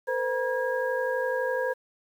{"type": "tone cluster", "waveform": "sine", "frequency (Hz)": [461.1, 513, 956, 1638], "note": ["A#4", "C5", "A#5", "G#6"], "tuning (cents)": [-19, -34, 43, -24], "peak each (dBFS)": [-33, -27, -34, -32], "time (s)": [0.07, 1.74], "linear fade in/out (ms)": 20, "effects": ["9-bit"]}